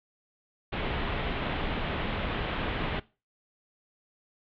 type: low-pass noise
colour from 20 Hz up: pink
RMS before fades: -31 dBFS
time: 0.72-3 s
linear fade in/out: 10 ms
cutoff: 3500 Hz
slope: 48 dB/octave
effects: noise-tail reverb RT60 0.3 s tail -20 dB re dry + MP3 96 kbps